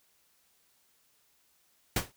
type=noise with exponential decay; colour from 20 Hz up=pink; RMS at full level=-24 dBFS; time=1.96-2.12 s; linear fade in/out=5 ms; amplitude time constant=33 ms; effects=white hiss -69 dBFS RMS until 2.16 s